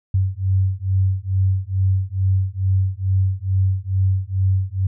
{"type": "beating tone pair", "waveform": "sine", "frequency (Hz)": [94.1, 96.4], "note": ["F#2", "G2"], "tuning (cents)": [30, -28], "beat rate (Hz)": 2.3, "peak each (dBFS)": -19, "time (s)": [0.14, 4.87], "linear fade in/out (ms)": 5, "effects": []}